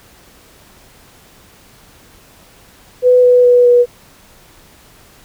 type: tone with pitch steps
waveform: sine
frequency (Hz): 498.6 / 494.3 / 490 / 485.8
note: B4 / B4 / B4 / B4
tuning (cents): +16 / +1 / -14 / -29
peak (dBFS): -5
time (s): 3.02-3.86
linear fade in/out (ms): 50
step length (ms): 210
effects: pink hiss -45 dBFS RMS until 5.24 s